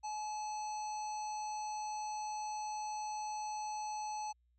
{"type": "harmonic tone with a mistuned harmonic", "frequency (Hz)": 866, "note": "A5", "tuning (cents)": -28, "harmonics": [1, 3, 5, 7, 9], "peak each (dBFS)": [-38, -55, -54, -50, -62], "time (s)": [0.03, 4.33], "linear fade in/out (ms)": 20, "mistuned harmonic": 1, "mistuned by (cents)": -30, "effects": ["added 60 Hz sine -70 dBFS peak until 4.58 s"]}